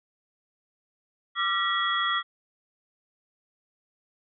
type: tone cluster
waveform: sine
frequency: 1178 / 1365 / 1928 / 3331 Hz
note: D6 / F6 / B6 / G#7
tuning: +5 / -40 / -42 / +4 cents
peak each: -29 dBFS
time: 1.35-2.23 s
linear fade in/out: 50 ms
effects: none